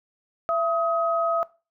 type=tone pair together; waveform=sine; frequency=669.7 / 1265 Hz; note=E5 / D#6; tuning=+27 / +28 cents; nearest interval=major seventh; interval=1101 cents; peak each=-23 / -24 dBFS; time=0.49-1.43 s; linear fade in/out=0 ms; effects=noise-tail reverb RT60 0.3 s tail -19 dB re dry